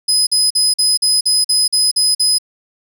30% pulse tone bursts, 5030 Hz, D#8, 18 cents sharp, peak -7 dBFS, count 10, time 0.08-2.385 s, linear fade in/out 10 ms, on 190 ms, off 45 ms, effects none

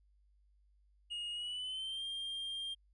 triangle tone with pitch glide, 2866 to 3198 Hz, F7 to G7, +44 to +34 cents, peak -37 dBFS, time 1.1-2.75 s, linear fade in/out 20 ms, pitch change +190 cents, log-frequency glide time 1.32-2.04 s, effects added 50 Hz sine -66 dBFS peak until 2.93 s + resampled to 24000 Hz

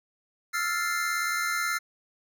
square chord, F major seventh, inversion third, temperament equal, 1318.5 / 1396.9 / 1760 / 2093 Hz, E6 / F6 / A6 / C7, 0 / 0 / 0 / 0 cents, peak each -34 / -31 / -35 / -32 dBFS, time 0.53-1.79 s, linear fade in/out 20 ms, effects none

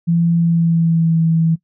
sine tone with pitch glide, 168.7 to 163.33 Hz, E3 to E3, +40 to -16 cents, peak -11 dBFS, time 0.07-1.56 s, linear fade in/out 20 ms, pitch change -56 cents, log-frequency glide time 0.37-1.19 s, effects noise-tail reverb RT60 0.1 s tail -20 dB re dry

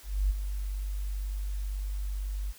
sine tone with ADSR envelope, 49 Hz, G1, in tune, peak -21 dBFS, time 0.03-2.53 s, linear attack 270 ms, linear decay 23 ms, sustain -9 dB, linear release 30 ms, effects white hiss -53 dBFS RMS until 2.58 s

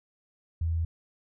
sine tone, 82.41 Hz, E2, in tune, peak -25 dBFS, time 0.61-0.85 s, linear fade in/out 5 ms, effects none

